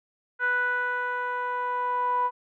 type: tone with low-pass filter sweep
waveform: 10% pulse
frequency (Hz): 493.9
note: B4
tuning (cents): 0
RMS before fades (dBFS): -27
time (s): 0.39-2.31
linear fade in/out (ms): 50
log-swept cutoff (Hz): 1500 to 1000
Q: 6.4
effects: none